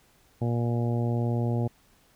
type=harmonic tone; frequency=118.6 Hz; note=A#2; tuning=30 cents sharp; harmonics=1 / 2 / 3 / 4 / 5 / 6 / 7; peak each=-25 / -31 / -35 / -37 / -39 / -41 / -42 dBFS; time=0.41-1.68 s; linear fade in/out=10 ms; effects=pink hiss -62 dBFS RMS until 2.15 s